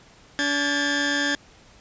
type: tone cluster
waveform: sawtooth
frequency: 286.8 / 1615 / 1749 Hz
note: D4 / G#6 / A6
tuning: -41 / -49 / -11 cents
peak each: -22 dBFS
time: 0.39-1.35 s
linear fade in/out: 0 ms
effects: pink hiss -52 dBFS RMS until 1.8 s + resampled to 16000 Hz